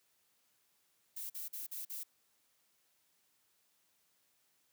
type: noise bursts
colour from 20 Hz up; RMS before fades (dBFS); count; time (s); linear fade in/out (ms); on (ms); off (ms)
violet; -43; 5; 1.16-2.036; 10; 140; 44
effects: white hiss -75 dBFS RMS until 4.72 s + high-pass 80 Hz 12 dB/octave